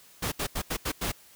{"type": "noise bursts at uneven times", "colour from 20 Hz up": "pink", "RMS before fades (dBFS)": -30, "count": 6, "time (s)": [[0.22, 0.32], [0.39, 0.47], [0.55, 0.62], [0.7, 0.77], [0.85, 0.92], [1.01, 1.12]], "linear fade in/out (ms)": 10, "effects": ["white hiss -55 dBFS RMS until 1.35 s"]}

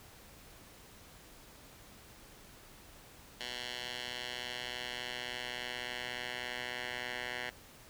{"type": "tone with band-pass filter sweep", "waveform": "10% pulse", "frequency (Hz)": 123.47, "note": "B2", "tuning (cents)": 0, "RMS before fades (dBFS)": -41, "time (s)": [3.4, 7.5], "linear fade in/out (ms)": 5, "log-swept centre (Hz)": [3400, 2200], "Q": 1.6, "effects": ["pink hiss -56 dBFS RMS until 7.89 s"]}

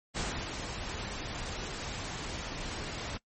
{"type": "noise with ADSR envelope", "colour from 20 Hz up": "pink", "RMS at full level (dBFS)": -33, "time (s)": [0.14, 3.18], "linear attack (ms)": 31, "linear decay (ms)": 290, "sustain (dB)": -5, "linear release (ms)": 15, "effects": ["noise-tail reverb RT60 0.1 s tail -22 dB re dry", "MP3 32 kbps"]}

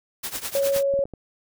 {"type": "noise with tremolo", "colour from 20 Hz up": "white", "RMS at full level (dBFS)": -28, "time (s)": [0.23, 0.83], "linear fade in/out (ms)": 10, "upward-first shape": "triangle", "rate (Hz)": 9.8, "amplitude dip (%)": 90}
{"type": "tone", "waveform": "sine", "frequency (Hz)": 554.4, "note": "C#5", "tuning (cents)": 0, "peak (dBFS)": -19, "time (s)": [0.55, 1.04], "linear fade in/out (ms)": 2}
{"type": "clicks", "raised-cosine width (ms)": 2, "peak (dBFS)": -24, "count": 5, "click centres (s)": [0.763, 0.939, 0.991, 1.055, 1.137]}
{"effects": []}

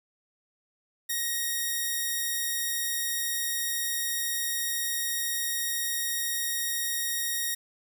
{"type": "tone", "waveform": "5% pulse", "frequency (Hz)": 1874, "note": "A#6", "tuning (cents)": 9, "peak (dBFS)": -17, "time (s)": [1.09, 7.55], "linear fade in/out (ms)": 10, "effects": []}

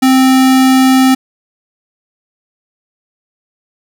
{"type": "tone", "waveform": "square", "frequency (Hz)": 261.6, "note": "C4", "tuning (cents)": 0, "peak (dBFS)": -6, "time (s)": [0.02, 1.15], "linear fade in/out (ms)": 10, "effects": []}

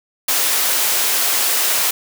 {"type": "high-pass noise", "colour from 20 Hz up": "white", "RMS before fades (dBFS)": -17, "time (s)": [0.28, 1.91], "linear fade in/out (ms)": 5, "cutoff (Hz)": 420, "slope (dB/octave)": 12, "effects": []}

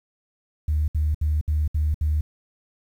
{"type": "tone bursts", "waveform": "sine", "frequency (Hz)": 76.1, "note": "D#2", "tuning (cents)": -38, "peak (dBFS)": -18, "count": 6, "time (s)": [0.68, 2.21], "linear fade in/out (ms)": 5, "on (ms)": 200, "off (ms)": 66, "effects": ["tanh soft clip ceiling -14 dBFS", "9-bit"]}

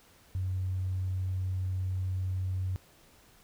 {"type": "tone with tanh clipping", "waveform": "triangle", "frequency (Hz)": 93.1, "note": "F#2", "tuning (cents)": 11, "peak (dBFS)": -29, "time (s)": [0.35, 2.76], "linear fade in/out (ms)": 0, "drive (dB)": 4, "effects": ["pink hiss -60 dBFS RMS until 3.43 s"]}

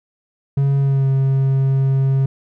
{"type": "tone with pitch glide", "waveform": "triangle", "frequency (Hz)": [138.59, 134.88], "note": ["C#3", "C#3"], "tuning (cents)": [0, -47], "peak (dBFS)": -11, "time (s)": [0.57, 2.26], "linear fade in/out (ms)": 5, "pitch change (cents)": -47, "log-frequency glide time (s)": [0.79, 1.08], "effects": []}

